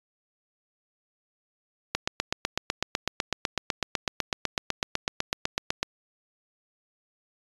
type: click train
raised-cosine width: 0.2 ms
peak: -7 dBFS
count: 32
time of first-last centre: 1.95-5.83 s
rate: 7.99 Hz
effects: resampled to 24000 Hz